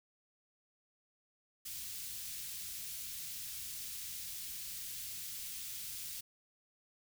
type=band-stop noise; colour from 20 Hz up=white; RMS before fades=-44 dBFS; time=1.65-6.21 s; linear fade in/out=10 ms; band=130 to 2900 Hz; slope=12 dB/octave; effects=none